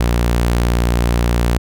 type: tone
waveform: sawtooth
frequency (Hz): 59.1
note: A#1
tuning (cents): +24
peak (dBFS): -9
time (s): 0-1.58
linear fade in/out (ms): 5
effects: none